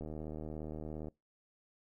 click train, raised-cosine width 2 ms, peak -30 dBFS, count 84, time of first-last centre 0.01-1.084 s, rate 77.3 Hz, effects noise-tail reverb RT60 0.2 s tail -23 dB re dry

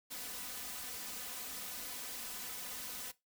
white noise with comb filter, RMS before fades -44 dBFS, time 0.1-3.12 s, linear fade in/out 20 ms, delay 4 ms, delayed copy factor +0.75, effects noise-tail reverb RT60 0.2 s tail -19 dB re dry

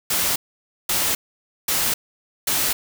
white noise bursts, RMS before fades -21 dBFS, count 4, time 0.1-2.73 s, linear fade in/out 5 ms, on 260 ms, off 530 ms, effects none

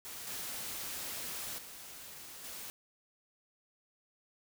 white noise with level steps, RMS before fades -45 / -41 / -49 / -45 dBFS, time 0.05-2.7 s, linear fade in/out 0 ms, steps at 0.27 / 1.58 / 2.44 s, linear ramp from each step 5 ms, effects none

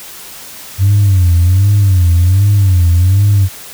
sine tone with vibrato, 93.5 Hz, F#2, 19 cents sharp, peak -4 dBFS, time 0.78-3.49 s, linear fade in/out 50 ms, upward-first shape sine, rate 1.3 Hz, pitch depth 160 cents each way, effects tanh soft clip ceiling -3 dBFS + white hiss -31 dBFS RMS until 3.73 s

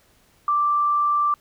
sine tone, 1174.7 Hz, D6, in tune, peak -17 dBFS, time 0.48-1.34 s, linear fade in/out 2 ms, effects pink hiss -59 dBFS RMS until 1.4 s

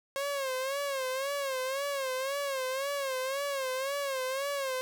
sawtooth tone with vibrato, 541 Hz, C#5, 42 cents flat, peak -27 dBFS, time 0.16-4.81 s, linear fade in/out 0 ms, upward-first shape sine, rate 1.9 Hz, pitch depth 91 cents each way, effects none

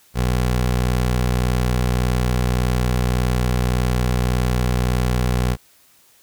20% pulse tone, 61.74 Hz, B1, in tune, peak -12 dBFS, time 0.14-5.57 s, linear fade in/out 50 ms, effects white hiss -54 dBFS RMS until 6.22 s

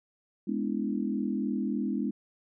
sine chord, E dominant seventh, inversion first, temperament equal with one note detuned, 207.7 / 246.9 / 286.5 / 329.6 Hz, G#3 / B3 / D4 / E4, 0 / 0 / -43 / 0 cents, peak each -31 / -33 / -34 / -36 dBFS, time 0.47-2.11 s, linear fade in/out 10 ms, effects none

